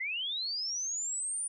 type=linear sweep; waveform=sine; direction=up; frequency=1975.5 to 9450 Hz; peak=-32 dBFS; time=0-1.48 s; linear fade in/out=10 ms; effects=none